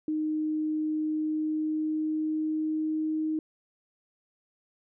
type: tone with pitch glide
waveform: sine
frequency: 309.1 to 312.5 Hz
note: D#4 to D#4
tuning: -11 to +8 cents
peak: -26 dBFS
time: 0.08-3.39 s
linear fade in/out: 2 ms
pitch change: +19 cents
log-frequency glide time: 1.04-3.24 s
effects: none